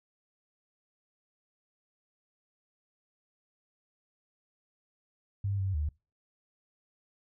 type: tone with pitch steps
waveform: sine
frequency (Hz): 99.5 / 96.1 / 75.1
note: G2 / G2 / D2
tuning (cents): +26 / -34 / +39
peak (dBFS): -28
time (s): 5.44-5.89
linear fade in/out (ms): 5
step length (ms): 150
effects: noise-tail reverb RT60 0.3 s tail -25 dB re dry